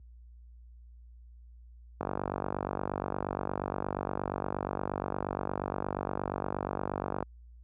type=click train; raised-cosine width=1 ms; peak=-17 dBFS; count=254; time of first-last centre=2.01-7.226 s; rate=48.5 Hz; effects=added 59 Hz sine -43 dBFS peak until 7.63 s + high-pass 80 Hz 12 dB/octave